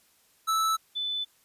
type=tone pair in turn; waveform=square / sine; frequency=1312 / 3503 Hz; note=E6 / A7; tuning=-9 / -8 cents; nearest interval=octave + perfect fourth; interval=1701 cents; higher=second; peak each=-24 / -28 dBFS; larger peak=first; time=0.47-0.77 / 0.95-1.25 s; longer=neither; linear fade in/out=20 ms; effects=white hiss -64 dBFS RMS until 1.44 s + resampled to 32000 Hz